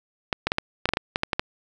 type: clicks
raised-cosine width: 0.3 ms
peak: -6 dBFS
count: 12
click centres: 0.328 / 0.47 / 0.519 / 0.584 / 0.856 / 0.89 / 0.936 / 0.971 / 1.159 / 1.234 / 1.332 / 1.395 s
effects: none